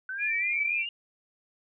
sine exponential sweep, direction up, 1501 to 2869 Hz, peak -32 dBFS, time 0.09-0.89 s, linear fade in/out 2 ms
sine tone with vibrato, 2364 Hz, D7, 11 cents sharp, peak -26 dBFS, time 0.18-0.86 s, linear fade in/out 50 ms, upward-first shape triangle, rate 4 Hz, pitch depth 54 cents each way
effects none

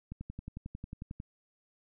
click train, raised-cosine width 5 ms, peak -28 dBFS, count 13, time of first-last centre 0.12-1.201 s, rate 11.1 Hz, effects none

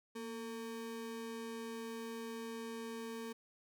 square ring-modulated tone, 341.6 Hz, F4, 38 cents flat, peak -40 dBFS, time 0.15-3.33 s, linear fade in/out 10 ms, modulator 108 Hz, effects none

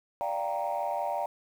sine chord, G minor seventh, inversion second, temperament equal, 587.3 / 698.5 / 784 / 932.3 Hz, D5 / F5 / G5 / Bb5, 0 / 0 / 0 / 0 cents, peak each -33 dBFS, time 0.21-1.26 s, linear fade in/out 0 ms, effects tanh soft clip ceiling -22 dBFS + 9-bit

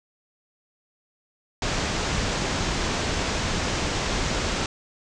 pink low-pass noise, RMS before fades -26 dBFS, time 1.62-4.66 s, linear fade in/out 2 ms, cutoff 7400 Hz, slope 48 dB/octave, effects none

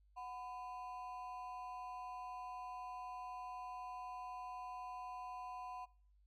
triangle ring-modulated tone, 870 Hz, A5, 20 cents flat, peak -40 dBFS, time 0.16-5.86 s, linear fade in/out 20 ms, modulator 134 Hz, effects noise-tail reverb RT60 0.5 s tail -24 dB re dry + added 50 Hz sine -67 dBFS peak until 6.26 s

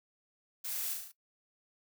blue noise with echo, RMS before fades -39 dBFS, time 0.64-0.94 s, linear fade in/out 10 ms, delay 36 ms, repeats 5, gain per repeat -3 dB, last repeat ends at 1.12 s, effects noise-tail reverb RT60 0.1 s tail -17 dB re dry

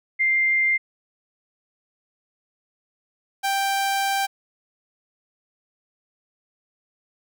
sine / sawtooth tone pair in turn, 2098 / 785.9 Hz, C7 / G5, +4 / +4 cents, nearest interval octave + perfect fourth, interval 1700 cents, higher first, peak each -17 dBFS, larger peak neither, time 0.19-0.78 / 3.43-4.27 s, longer second, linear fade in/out 20 ms, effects none

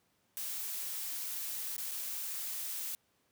blue noise with dropouts, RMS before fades -39 dBFS, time 0.37-2.95 s, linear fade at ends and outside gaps 0 ms, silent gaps 1.765-1.78 / 1.912-1.916 s, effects pink hiss -74 dBFS RMS until 3.31 s + high-pass 100 Hz 12 dB/octave

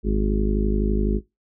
harmonic tone, 51.91 Hz, G#1, in tune, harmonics 1 / 2 / 3 / 4 / 5 / 6 / 7 / 8, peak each -20 / -34 / -33 / -25 / -32 / -35 / -28 / -31 dBFS, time 0.03-1.21 s, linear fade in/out 50 ms, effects noise-tail reverb RT60 0.2 s tail -21 dB re dry

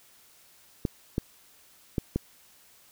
clicks, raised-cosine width 3 ms, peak -13 dBFS, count 4, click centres 0.852 / 1.181 / 1.982 / 2.16 s, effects white hiss -58 dBFS RMS until 2.91 s

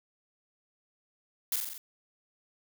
blue noise with echo, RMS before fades -29 dBFS, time 1.52-1.56 s, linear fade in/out 2 ms, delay 44 ms, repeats 5, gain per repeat -3 dB, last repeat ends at 1.78 s, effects none

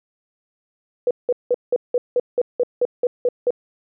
sine tone bursts, 490.8 Hz, B4, 11 cents flat, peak -14 dBFS, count 12, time 1.07-3.506 s, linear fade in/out 2 ms, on 38 ms, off 180 ms, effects none

